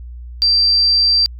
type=tone; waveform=sine; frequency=4699 Hz; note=D8; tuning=in tune; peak=-10 dBFS; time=0.42-1.26 s; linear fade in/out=0 ms; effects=added 60 Hz sine -29 dBFS peak until 1.39 s